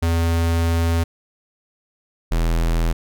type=tone pair in turn; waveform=square; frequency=83.5 / 41.46 Hz; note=E2 / E1; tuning=+23 / +11 cents; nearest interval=octave; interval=1212 cents; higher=first; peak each=-17 / -17 dBFS; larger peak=neither; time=0.02-1.04 / 2.31-2.93 s; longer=first; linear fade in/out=10 ms; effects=none